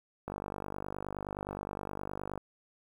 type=click train; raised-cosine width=1 ms; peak=-23 dBFS; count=105; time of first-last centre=0.28-2.377 s; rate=49.6 Hz; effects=9-bit